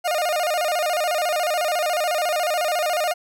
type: tone with vibrato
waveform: 40% pulse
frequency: 659.3 Hz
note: E5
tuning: in tune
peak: -19 dBFS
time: 0.04-3.14 s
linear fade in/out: 20 ms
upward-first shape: square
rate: 14 Hz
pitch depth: 130 cents each way
effects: none